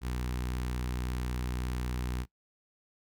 sawtooth tone with notch filter, 61.8 Hz, B1, 2 cents sharp, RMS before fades -34 dBFS, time 0.01-2.26 s, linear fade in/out 50 ms, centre 590 Hz, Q 1.6, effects noise-tail reverb RT60 0.1 s tail -20 dB re dry

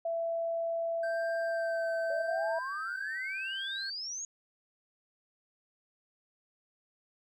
sine tone with pitch glide, 667 to 661.2 Hz, E5 to E5, +20 to +5 cents, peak -30 dBFS, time 0.05-2.59 s, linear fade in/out 5 ms, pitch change -15 cents, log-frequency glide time 1.53-1.99 s
triangle tone with vibrato, 1563 Hz, G6, 6 cents flat, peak -36 dBFS, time 1.03-3.9 s, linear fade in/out 5 ms, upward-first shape sine, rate 0.82 Hz, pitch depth 23 cents each way
sine exponential sweep, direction up, 554.4 to 6780 Hz, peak -36 dBFS, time 2.1-4.25 s, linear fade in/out 2 ms
effects none

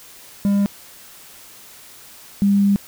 triangle / sine tone pair in turn, 200.9 / 200.2 Hz, G3 / G3, +43 / +37 cents, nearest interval unison, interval 6 cents, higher first, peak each -12 / -12 dBFS, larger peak neither, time 0.45-0.66 / 2.42-2.76 s, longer second, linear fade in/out 0 ms, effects white hiss -43 dBFS RMS until 2.87 s

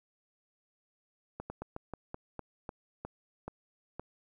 slowing click train, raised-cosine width 1 ms, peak -25 dBFS, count 11, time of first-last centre 1.4-3.996 s, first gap 100 ms, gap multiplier 1.2, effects 11-bit

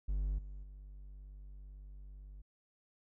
triangle tone with level steps, 48.96 Hz, G1, 1 cent flat, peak -30 / -42 / -46 dBFS, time 0.08-2.42 s, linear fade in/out 10 ms, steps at 0.38 / 0.63 s, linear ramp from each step 5 ms, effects none

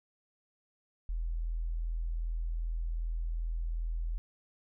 sine tone, 41.29 Hz, E1, 4 cents sharp, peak -31 dBFS, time 1.09-4.18 s, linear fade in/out 0 ms, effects none

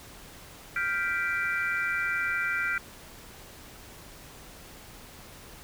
sine chord, G dominant seventh, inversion third, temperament equal, 1396.9 / 1568 / 1975.5 / 2349 Hz, F6 / G6 / B6 / D7, 0 / 0 / 0 / 0 cents, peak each -30 / -32 / -33 / -33 dBFS, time 0.76-2.78 s, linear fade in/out 2 ms, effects pink hiss -48 dBFS RMS until 5.63 s

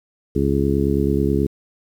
harmonic tone, 69.3 Hz, C#2, in tune, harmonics 1 / 2 / 3 / 4 / 5 / 6, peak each -23 / -23 / -23 / -23 / -23 / -23 dBFS, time 0.35-1.47 s, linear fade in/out 10 ms, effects 8-bit

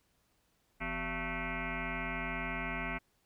sine tone with frequency modulation, 1103 Hz, C#6, 9 cents flat, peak -34 dBFS, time 0.8-2.99 s, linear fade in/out 20 ms, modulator 212 Hz, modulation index 6.3, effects pink hiss -74 dBFS RMS until 3.25 s

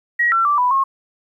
sine tone with pitch steps, 1904 / 1349 / 1168 / 991 / 1082 Hz, A#6 / E6 / D6 / B5 / C#6, +36 / +40 / -10 / +6 / -42 cents, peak -13 dBFS, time 0.19-0.84 s, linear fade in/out 10 ms, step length 130 ms, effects 9-bit

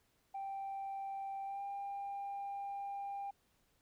sine tone with pitch glide, 784 to 798.2 Hz, G5 to G5, 0 to +31 cents, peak -38 dBFS, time 0.34-3.31 s, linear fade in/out 10 ms, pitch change +31 cents, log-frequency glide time 1.45-1.62 s, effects tanh soft clip ceiling -37 dBFS + pink hiss -75 dBFS RMS until 3.81 s

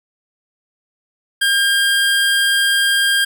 25% pulse tone, 1606 Hz, G6, 41 cents sharp, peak -9 dBFS, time 1.41-3.25 s, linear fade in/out 10 ms, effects none

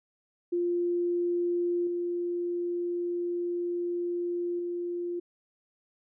sine tone with level steps, 349.2 Hz, F4, in tune, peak -25 / -28 / -30 dBFS, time 0.52-5.2 s, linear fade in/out 10 ms, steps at 1.87 / 4.59 s, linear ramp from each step 2 ms, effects none

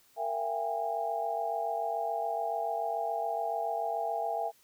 sine tone cluster, 462.5 / 673 / 768 / 815 Hz, A#4 / E5 / G5 / G#5, -14 / +36 / -36 / -33 cents, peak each -39 / -33 / -39 / -34 dBFS, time 0.16-4.52 s, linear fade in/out 50 ms, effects white hiss -64 dBFS RMS until 4.63 s

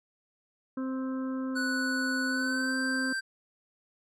harmonic tone, 261.6 Hz, C4, in tune, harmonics 1 / 2 / 4 / 5 / 6, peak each -30 / -41 / -46 / -46 / -51 dBFS, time 0.77-3.13 s, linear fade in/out 5 ms
square tone with pitch glide, 1480 to 1567.1 Hz, F#6 to G6, 0 to -1 cents, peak -30 dBFS, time 1.55-3.21 s, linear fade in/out 20 ms, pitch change +99 cents, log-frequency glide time 2.27-2.76 s
effects low-pass 9000 Hz 12 dB/octave + MP3 96 kbps

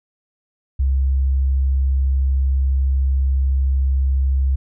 sine tone, 66.9 Hz, C2, 39 cents sharp, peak -14 dBFS, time 0.79-4.56 s, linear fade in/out 10 ms, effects none

